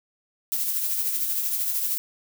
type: noise with tremolo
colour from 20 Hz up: violet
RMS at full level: -24 dBFS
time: 0.52-1.98 s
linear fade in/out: 0 ms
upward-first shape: triangle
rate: 13 Hz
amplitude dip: 45%
effects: none